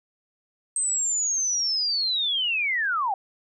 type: linear sweep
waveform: sine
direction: down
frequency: 8310 to 740 Hz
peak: -22 dBFS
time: 0.76-3.14 s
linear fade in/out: 2 ms
effects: none